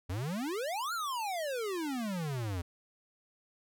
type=exponential two-way sweep; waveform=square; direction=up then down; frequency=83.3 to 1443 to 83.3 Hz; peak=-34 dBFS; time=0.09-2.62 s; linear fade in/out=10 ms; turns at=0.93 s; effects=none